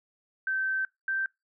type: tone pair in turn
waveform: sine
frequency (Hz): 1548 / 1563.3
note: G6 / G6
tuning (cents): -22 / -5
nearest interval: unison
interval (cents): 17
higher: second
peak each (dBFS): -26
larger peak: neither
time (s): 0.47-0.85 / 1.08-1.26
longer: first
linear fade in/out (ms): 2
effects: noise-tail reverb RT60 0.2 s tail -25 dB re dry